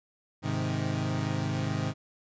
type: chord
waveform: 30% pulse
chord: Ab major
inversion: none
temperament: equal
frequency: 103.83 / 130.81 / 155.56 Hz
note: Ab2 / C3 / Eb3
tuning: 0 / 0 / 0 cents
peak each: -30 dBFS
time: 0.42-1.94 s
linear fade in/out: 50 ms
effects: resampled to 16000 Hz